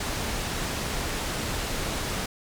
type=low-pass noise; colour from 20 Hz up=pink; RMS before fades=-30 dBFS; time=0-2.26 s; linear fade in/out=5 ms; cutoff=9600 Hz; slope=12 dB/octave; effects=none